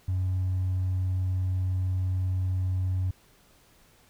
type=tone with hard clipping; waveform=triangle; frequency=92.6 Hz; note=F#2; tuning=2 cents sharp; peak=-24 dBFS; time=0.08-3.11 s; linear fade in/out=5 ms; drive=2 dB; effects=pink hiss -60 dBFS RMS until 4.09 s